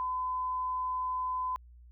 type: tone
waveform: sine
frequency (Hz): 1014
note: B5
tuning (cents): +45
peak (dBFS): -30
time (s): 0-1.56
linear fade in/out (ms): 0
effects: added 60 Hz sine -51 dBFS peak until 1.91 s